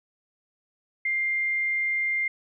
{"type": "tone", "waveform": "sine", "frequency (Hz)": 2100, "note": "C7", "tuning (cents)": 6, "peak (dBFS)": -23, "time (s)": [1.05, 2.28], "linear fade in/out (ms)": 5, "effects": []}